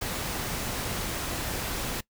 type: noise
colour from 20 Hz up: pink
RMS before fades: -32 dBFS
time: 0.01-2.01 s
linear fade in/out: 10 ms
effects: noise-tail reverb RT60 0.1 s tail -21 dB re dry